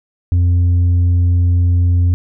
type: tone with tanh clipping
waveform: sine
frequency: 88 Hz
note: F2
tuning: 14 cents sharp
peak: -10 dBFS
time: 0.32-2.14 s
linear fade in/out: 0 ms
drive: 3 dB
effects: none